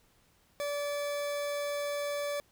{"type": "tone", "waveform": "40% pulse", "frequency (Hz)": 578, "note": "D5", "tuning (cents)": -28, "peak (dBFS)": -31, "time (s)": [0.6, 2.4], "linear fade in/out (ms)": 0, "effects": ["pink hiss -67 dBFS RMS until 2.51 s"]}